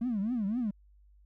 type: tone with vibrato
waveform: triangle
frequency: 222 Hz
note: A3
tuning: 16 cents sharp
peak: -25 dBFS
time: 0.01-0.71 s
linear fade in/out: 10 ms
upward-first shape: triangle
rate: 3.9 Hz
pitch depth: 280 cents each way
effects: tanh soft clip ceiling -25 dBFS + added 50 Hz sine -57 dBFS peak until 1.25 s